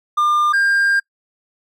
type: tone pair in turn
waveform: triangle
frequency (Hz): 1200 / 1601.8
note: D6 / G6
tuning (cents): +37 / +37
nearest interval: perfect fourth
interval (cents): 500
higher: second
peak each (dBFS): -11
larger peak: neither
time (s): 0.17-0.53 / 0.53-1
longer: second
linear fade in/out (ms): 10
effects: noise-tail reverb RT60 0.1 s tail -25 dB re dry